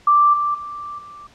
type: tone with level steps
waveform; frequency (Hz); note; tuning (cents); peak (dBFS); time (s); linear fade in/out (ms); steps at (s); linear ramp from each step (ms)
sine; 1174.7; D6; 0; -10 / -17 / -28 / -36; 0.07-1.27; 5; 0.33 / 0.54 / 0.98; 10
effects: pink hiss -51 dBFS RMS until 1.34 s + low-pass 6000 Hz 12 dB/octave